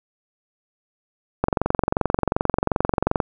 click train, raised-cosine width 1 ms, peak -4 dBFS, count 41, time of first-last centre 1.44-3.202 s, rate 22.7 Hz, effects none

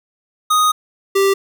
square tone pair in turn, 1244.5 / 392 Hz, D#6 / G4, 0 / 0 cents, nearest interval octave + minor sixth, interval 2000 cents, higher first, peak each -12 dBFS, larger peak neither, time 0.5-0.72 / 1.15-1.34 s, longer first, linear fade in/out 10 ms, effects none

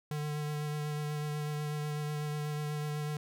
square tone with vibrato, 149.5 Hz, D3, 31 cents sharp, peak -34 dBFS, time 0.11-3.17 s, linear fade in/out 2 ms, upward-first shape sine, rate 8.1 Hz, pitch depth 15 cents each way, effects none

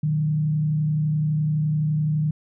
sine tone with frequency modulation, 152.7 Hz, D#3, 32 cents flat, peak -19 dBFS, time 0.03-2.31 s, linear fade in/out 5 ms, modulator 31.8 Hz, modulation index 0.37, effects none

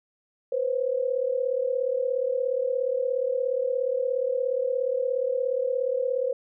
sine tone pair together, 493.9 / 530.9 Hz, B4 / C5, 0 / +25 cents, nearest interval minor second, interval 125 cents, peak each -26 dBFS, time 0.52-6.33 s, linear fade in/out 5 ms, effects none

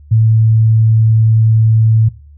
sine tone, 111.2 Hz, A2, 19 cents sharp, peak -6 dBFS, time 0.11-2.09 s, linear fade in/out 10 ms, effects noise-tail reverb RT60 0.4 s tail -22 dB re dry + added 73 Hz sine -36 dBFS peak until 2.37 s

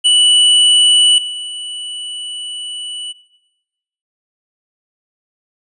square tone with level steps, 2960 Hz, F#7, in tune, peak -8 / -24 dBFS, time 0.04-3.13 s, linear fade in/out 20 ms, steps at 1.18 s, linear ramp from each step 2 ms, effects noise-tail reverb RT60 1.0 s tail -17 dB re dry + resampled to 24000 Hz

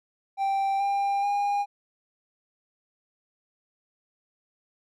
triangle tone with pitch steps, 784 / 797.7 / 811.6 Hz, G5 / G5 / G#5, 0 / +30 / -40 cents, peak -21 dBFS, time 0.37-1.66 s, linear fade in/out 50 ms, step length 430 ms, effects none

